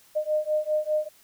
sine beating tone pair, 609 / 614 Hz, D#5 / D#5, -37 / -23 cents, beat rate 5 Hz, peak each -26 dBFS, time 0.15-1.09 s, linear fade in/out 20 ms, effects white hiss -57 dBFS RMS until 1.23 s

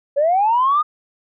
sine linear sweep, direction up, 546 to 1244.5 Hz, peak -12 dBFS, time 0.16-0.83 s, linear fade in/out 20 ms, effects tanh soft clip ceiling -8 dBFS

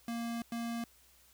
square tone bursts at uneven times, 233.1 Hz, A#3, in tune, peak -36 dBFS, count 2, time 0.08-0.42 / 0.52-0.84 s, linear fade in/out 2 ms, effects added 63 Hz sine -70 dBFS peak until 1.33 s + white hiss -64 dBFS RMS until 1.33 s

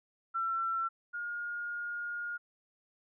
sine tone pair in turn, 1348 / 1424.2 Hz, E6 / F6, +38 / +33 cents, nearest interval minor second, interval 95 cents, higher second, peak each -30 / -35 dBFS, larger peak first, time 0.34-0.89 / 1.13-2.38 s, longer second, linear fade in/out 20 ms, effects none

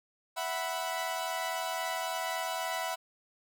sawtooth chord, E suspended second, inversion none, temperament equal with one note detuned, 659.3 / 743 / 987.8 Hz, E5 / F#5 / B5, 0 / +7 / 0 cents, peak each -33 dBFS, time 0.36-2.96 s, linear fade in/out 20 ms, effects none

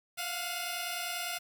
10% pulse tone cluster, 694 / 724 / 2545 / 2913 Hz, F5 / F#5 / D#7 / F#7, -11 / -38 / +39 / -28 cents, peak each -29 / -32 / -33 / -35 dBFS, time 0.17-1.39 s, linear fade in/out 20 ms, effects 9-bit

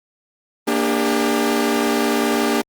sawtooth chord, G minor, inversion first, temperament equal with one note detuned, 233.1 / 293.7 / 400.7 Hz, Bb3 / D4 / G4, 0 / 0 / +38 cents, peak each -17 dBFS, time 0.67-2.62 s, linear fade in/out 10 ms, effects Opus 24 kbps

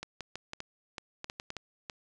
clicks, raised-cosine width 0.2 ms, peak -21 dBFS, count 12, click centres 0.03 / 0.207 / 0.356 / 0.534 / 0.604 / 0.982 / 1.244 / 1.299 / 1.399 / 1.504 / 1.567 / 1.898 s, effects resampled to 22050 Hz

